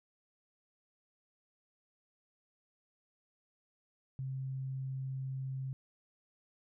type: tone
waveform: sine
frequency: 132.8 Hz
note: C3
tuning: 26 cents sharp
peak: -36 dBFS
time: 4.19-5.73 s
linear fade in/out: 0 ms
effects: none